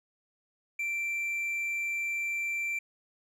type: tone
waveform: triangle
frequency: 2349 Hz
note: D7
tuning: in tune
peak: -28 dBFS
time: 0.79-2.79 s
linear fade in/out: 5 ms
effects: none